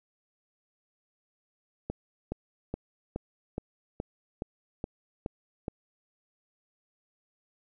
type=click train; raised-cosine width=2 ms; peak=-19 dBFS; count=10; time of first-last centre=1.9-5.682 s; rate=2.38 Hz; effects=none